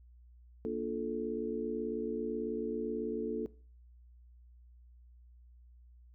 sine chord, Bb major seventh, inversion none, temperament just, 233.1 / 291.4 / 349.6 / 437 Hz, Bb3 / D4 / F4 / A4, 0 / -13 / +2 / -12 cents, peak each -39 / -40 / -40 / -36 dBFS, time 0.65-3.46 s, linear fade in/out 0 ms, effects noise-tail reverb RT60 0.4 s tail -19 dB re dry + added 60 Hz sine -55 dBFS peak until 6.14 s

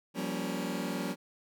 sawtooth chord, G half-diminished seventh, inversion third, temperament just, 176.4 / 196 / 235.2 / 282.2 Hz, F3 / G3 / Bb3 / Db4, +18 / 0 / +16 / +31 cents, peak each -34 dBFS, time 0.14-1.16 s, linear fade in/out 50 ms, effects none

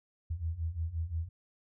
sine beating tone pair, 78.9 / 84.6 Hz, D#2 / E2, +25 / +45 cents, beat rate 5.7 Hz, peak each -37 / -34 dBFS, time 0.3-1.29 s, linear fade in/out 10 ms, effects none

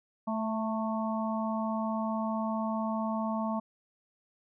harmonic tone with a mistuned harmonic, 220 Hz, A3, in tune, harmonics 1 / 3 / 4 / 5, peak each -31 / -36 / -37 / -38 dBFS, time 0.27-3.6 s, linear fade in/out 10 ms, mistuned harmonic 4, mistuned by +24 cents, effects none

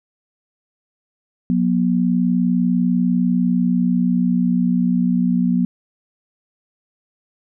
sine tone pair together, 181.4 / 241.5 Hz, F#3 / B3, -34 / -39 cents, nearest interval perfect fourth, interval 495 cents, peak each -17 dBFS, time 1.5-5.65 s, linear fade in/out 0 ms, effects none

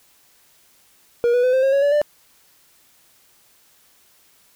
triangle tone with pitch steps, 475.5 / 490.6 / 506.1 / 522.1 / 538.7 / 555.8 / 573.4 / 591.5 Hz, A#4 / B4 / B4 / C5 / C#5 / C#5 / D5 / D5, +34 / -12 / +42 / -4 / -50 / +4 / -42 / +12 cents, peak -12 dBFS, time 1.24-2.016 s, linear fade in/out 0 ms, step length 97 ms, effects white hiss -56 dBFS RMS until 4.55 s

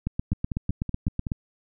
two click trains, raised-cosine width 5 ms, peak -17 / -13 dBFS, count 6 / 11, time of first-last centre 0.33-1.268 / 0.07-1.318 s, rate 5.33 / 8.01 Hz, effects none

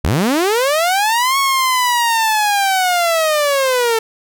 sawtooth linear two-way sweep, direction up then down, 54.1 to 1108.7 to 442.7 Hz, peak -9 dBFS, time 0.04-3.99 s, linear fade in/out 5 ms, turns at 1.38 s, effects none

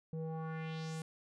square tone with low-pass filter sweep, 160 Hz, D#3, 49 cents sharp, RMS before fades -41 dBFS, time 0.13-1.02 s, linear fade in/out 2 ms, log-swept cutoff 360 to 10000 Hz, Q 2.2, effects none

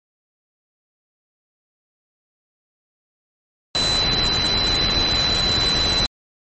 sine tone in noise, 4008 Hz, B7, 25 cents sharp, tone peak -18 dBFS, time 3.75-6.06 s, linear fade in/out 0 ms, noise pink, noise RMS -23 dBFS, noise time 3.75-6.06 s, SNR +2 dB, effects MP3 32 kbps

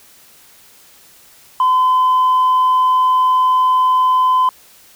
sine tone, 1020 Hz, C6, 44 cents flat, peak -8 dBFS, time 1.6-4.49 s, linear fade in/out 2 ms, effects tanh soft clip ceiling -8 dBFS + white hiss -46 dBFS RMS until 4.95 s

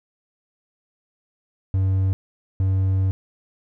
triangle tone pair in turn, 95.3 / 95.3 Hz, G2 / G2, -48 / -48 cents, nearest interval unison, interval 0 cents, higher neither, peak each -15 dBFS, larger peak neither, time 1.74-2.13 / 2.6-3.11 s, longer second, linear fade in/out 0 ms, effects none

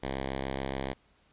5% pulse tone, 67 Hz, C2, 42 cents sharp, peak -21 dBFS, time 0.02-0.94 s, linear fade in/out 20 ms, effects pink hiss -66 dBFS RMS until 1.32 s + resampled to 8000 Hz

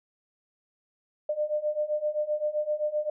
sine beating tone pair, 598 / 605.7 Hz, D5 / D#5, +31 / -47 cents, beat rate 7.7 Hz, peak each -30 / -28 dBFS, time 1.29-3.1 s, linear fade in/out 5 ms, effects none

